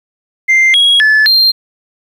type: tone with pitch steps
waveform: sine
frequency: 2091 / 3308 / 1731 / 4182 Hz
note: C7 / G#7 / A6 / C8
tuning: -2 / -8 / -29 / -2 cents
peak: -3 dBFS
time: 0.48-1.52 s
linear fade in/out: 20 ms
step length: 260 ms
effects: tanh soft clip ceiling -4 dBFS + 7-bit